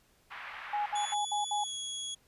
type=band-pass noise; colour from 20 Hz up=white; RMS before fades=-44 dBFS; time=0.3-1.15 s; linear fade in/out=20 ms; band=820 to 2300 Hz; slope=24 dB/octave
type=tone bursts; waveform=sine; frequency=830.6 Hz; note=G#5; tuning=in tune; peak=-29 dBFS; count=5; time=0.73-1.64 s; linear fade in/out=5 ms; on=130 ms; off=65 ms
type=tone with pitch glide; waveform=25% pulse; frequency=3416 to 3342 Hz; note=G#7 to G#7; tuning=+48 to +10 cents; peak=-32 dBFS; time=0.95-2.15 s; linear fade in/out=10 ms; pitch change=-38 cents; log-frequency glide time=1.56-1.73 s
effects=pink hiss -67 dBFS RMS until 2.27 s + resampled to 32000 Hz